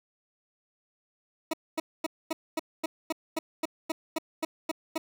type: tone bursts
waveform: 20% pulse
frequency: 320 Hz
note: D#4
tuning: 49 cents sharp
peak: -22 dBFS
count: 14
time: 1.51-4.98 s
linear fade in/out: 5 ms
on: 25 ms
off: 240 ms
effects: none